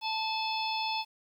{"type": "harmonic tone with a mistuned harmonic", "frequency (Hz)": 866, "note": "A5", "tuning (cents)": -28, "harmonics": [1, 3, 4, 5, 6], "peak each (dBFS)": [-32, -37, -38, -39, -40], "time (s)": [0.01, 1.05], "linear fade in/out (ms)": 50, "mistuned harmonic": 1, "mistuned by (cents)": 34, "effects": ["10-bit"]}